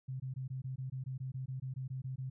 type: tone bursts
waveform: sine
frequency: 130.81 Hz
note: C3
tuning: in tune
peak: -37 dBFS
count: 16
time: 0.08-2.3 s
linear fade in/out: 10 ms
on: 120 ms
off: 20 ms
effects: none